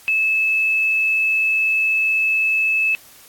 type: tone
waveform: sine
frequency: 2608 Hz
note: E7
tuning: 19 cents flat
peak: -15 dBFS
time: 0.08-2.95 s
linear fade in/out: 0 ms
effects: white hiss -46 dBFS RMS until 3.28 s + AAC 64 kbps